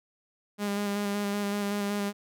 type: tone with vibrato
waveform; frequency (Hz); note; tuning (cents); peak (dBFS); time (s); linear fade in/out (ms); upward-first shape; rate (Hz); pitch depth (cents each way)
sawtooth; 203.4; G#3; -36; -24; 0.58-2.13; 50; square; 5.3; 16
effects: none